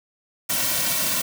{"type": "noise with comb filter", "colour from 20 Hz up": "white", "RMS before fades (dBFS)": -23, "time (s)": [0.49, 1.22], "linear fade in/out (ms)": 10, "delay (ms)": 2.4, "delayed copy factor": -0.85, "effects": []}